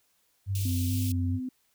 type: tone with vibrato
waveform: sine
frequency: 95 Hz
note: F#2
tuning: 46 cents sharp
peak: -26 dBFS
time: 0.46-1.4 s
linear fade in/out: 50 ms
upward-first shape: square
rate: 2.3 Hz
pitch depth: 53 cents each way
type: band-stop noise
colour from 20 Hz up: white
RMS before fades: -39 dBFS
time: 0.55-1.12 s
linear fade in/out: 2 ms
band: 380 to 2500 Hz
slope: 48 dB/octave
type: tone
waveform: sine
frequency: 255.9 Hz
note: C4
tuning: 38 cents flat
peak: -31 dBFS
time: 0.65-1.49 s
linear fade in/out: 5 ms
effects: white hiss -70 dBFS RMS until 1.74 s